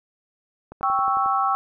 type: click train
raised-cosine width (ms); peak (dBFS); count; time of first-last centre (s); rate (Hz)
1; -24; 7; 0.72-1.261; 11.1
type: chord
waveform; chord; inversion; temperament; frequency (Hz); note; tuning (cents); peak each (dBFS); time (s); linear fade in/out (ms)
sine; C# diminished; second; equal; 784 / 1108.7 / 1318.5; G5 / C#6 / E6; 0 / 0 / 0; -23; 0.83-1.55; 0
effects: none